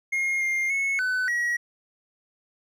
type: tone with pitch steps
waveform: triangle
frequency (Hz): 2140 / 2115 / 2194 / 1506 / 1912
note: C7 / C7 / C#7 / F#6 / A#6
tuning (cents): +38 / +18 / -18 / +30 / +43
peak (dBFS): -21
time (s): 0.12-1.57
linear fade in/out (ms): 10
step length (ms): 290
effects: none